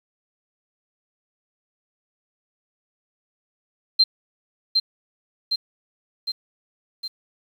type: tone with echo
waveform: sine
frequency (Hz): 4150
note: C8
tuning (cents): -15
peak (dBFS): -11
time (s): 3.99-4.04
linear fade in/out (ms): 10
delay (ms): 760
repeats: 4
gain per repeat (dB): -4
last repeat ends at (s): 7.08
effects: 8-bit